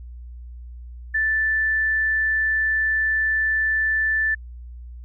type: tone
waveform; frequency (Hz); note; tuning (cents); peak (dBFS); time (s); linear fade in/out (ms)
sine; 1760; A6; 0; -18; 1.14-4.35; 10
effects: added 60 Hz sine -35 dBFS peak until 5.04 s